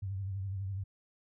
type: tone with vibrato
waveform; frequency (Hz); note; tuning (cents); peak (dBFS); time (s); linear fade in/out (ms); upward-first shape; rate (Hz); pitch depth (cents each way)
sine; 97; G2; -18; -34; 0.02-0.84; 10; triangle; 12; 81
effects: none